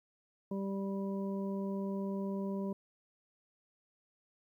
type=harmonic tone; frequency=196 Hz; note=G3; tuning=in tune; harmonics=1 / 2 / 3 / 5; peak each=-35 / -41 / -45 / -49 dBFS; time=0.51-2.73 s; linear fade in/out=5 ms; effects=12-bit